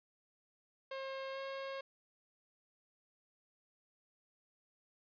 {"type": "tone with pitch glide", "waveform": "sawtooth", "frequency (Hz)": [536, 541.9], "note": ["C5", "C#5"], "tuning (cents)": [42, -39], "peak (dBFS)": -37, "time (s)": [0.91, 1.81], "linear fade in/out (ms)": 5, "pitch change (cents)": 19, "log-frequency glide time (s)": [1.32, 1.39], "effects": ["resampled to 11025 Hz", "11-bit"]}